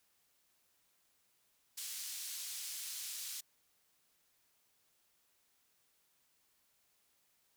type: band-pass noise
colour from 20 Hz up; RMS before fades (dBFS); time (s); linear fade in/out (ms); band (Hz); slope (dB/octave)
pink; -44; 1.77-3.41; 10; 4600 to 15000; 12
effects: white hiss -75 dBFS RMS until 7.56 s